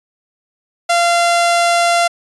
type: tone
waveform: sawtooth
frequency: 689 Hz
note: F5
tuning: 24 cents flat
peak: -7 dBFS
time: 0.89-2.08 s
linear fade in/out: 10 ms
effects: resampled to 24000 Hz